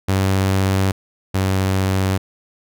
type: tone pair in turn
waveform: sawtooth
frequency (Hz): 96 / 95.34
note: G2 / G2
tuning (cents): -36 / -48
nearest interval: unison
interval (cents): 12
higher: first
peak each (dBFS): -11 / -12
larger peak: first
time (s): 0.08-0.92 / 1.34-2.18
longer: neither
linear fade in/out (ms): 10
effects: none